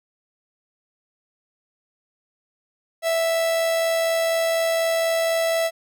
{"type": "tone with amplitude modulation", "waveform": "45% pulse", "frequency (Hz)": 659.3, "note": "E5", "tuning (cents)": 0, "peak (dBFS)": -18, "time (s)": [3.02, 5.71], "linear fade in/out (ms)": 50, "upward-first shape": "sine", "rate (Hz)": 84.1, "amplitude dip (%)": 25, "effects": []}